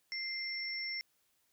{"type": "tone pair together", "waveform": "sine", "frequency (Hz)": [2093, 5419], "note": ["C7", "E8"], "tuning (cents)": [0, 47], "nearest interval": "octave + major third", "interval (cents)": 1647, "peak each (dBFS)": [-39, -39], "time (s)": [0.12, 1.01], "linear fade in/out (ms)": 0, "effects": ["white hiss -75 dBFS RMS until 1.52 s"]}